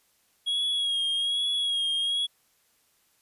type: tone with vibrato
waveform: triangle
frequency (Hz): 3300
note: G#7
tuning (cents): -12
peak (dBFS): -23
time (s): 0.46-2.27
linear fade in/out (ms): 20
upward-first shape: sine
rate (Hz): 1.2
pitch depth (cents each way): 39
effects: white hiss -67 dBFS RMS until 3.21 s + resampled to 32000 Hz